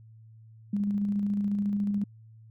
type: tone with tremolo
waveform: sine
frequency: 203.2 Hz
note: G#3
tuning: 38 cents flat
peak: -24 dBFS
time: 0.73-2.04 s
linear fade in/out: 5 ms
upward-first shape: square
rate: 14 Hz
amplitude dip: 25%
effects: added 111 Hz sine -49 dBFS peak until 2.5 s

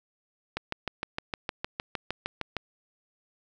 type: click train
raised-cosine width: 0.3 ms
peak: -14 dBFS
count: 14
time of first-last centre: 0.57-2.567 s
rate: 6.51 Hz
effects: none

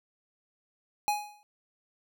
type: tone with exponential decay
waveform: square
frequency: 833 Hz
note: G#5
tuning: 5 cents sharp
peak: -23 dBFS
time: 1.08-1.43 s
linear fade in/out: 0 ms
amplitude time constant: 75 ms
effects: none

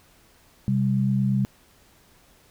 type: tone pair together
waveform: sine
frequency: 129.5 / 198.11 Hz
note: C3 / G3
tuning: -17 / +19 cents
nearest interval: perfect fifth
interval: 736 cents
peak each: -22 dBFS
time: 0.68-1.45 s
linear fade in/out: 0 ms
effects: pink hiss -57 dBFS RMS until 2.5 s

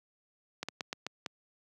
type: clicks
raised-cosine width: 0.2 ms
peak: -18 dBFS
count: 6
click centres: 0.63 / 0.686 / 0.808 / 0.929 / 1.066 / 1.262 s
effects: high-pass 150 Hz 12 dB/octave

